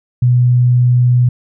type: tone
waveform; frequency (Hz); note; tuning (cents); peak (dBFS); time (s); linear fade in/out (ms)
sine; 123.47; B2; 0; -7; 0.22-1.29; 5
effects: none